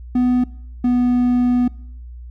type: tone pair in turn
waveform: triangle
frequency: 248.7 / 246.3 Hz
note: B3 / B3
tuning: +12 / -5 cents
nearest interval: unison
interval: 17 cents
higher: first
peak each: -11 dBFS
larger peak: neither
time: 0.15-0.44 / 0.84-1.68 s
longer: second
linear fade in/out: 5 ms
effects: noise-tail reverb RT60 0.7 s tail -23 dB re dry + added 60 Hz sine -32 dBFS peak until 2.3 s